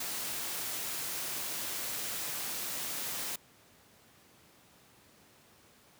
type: noise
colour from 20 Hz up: white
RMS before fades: -37 dBFS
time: 0-3.36 s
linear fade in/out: 5 ms
effects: pink hiss -61 dBFS RMS until 5.99 s + high-pass 100 Hz 12 dB/octave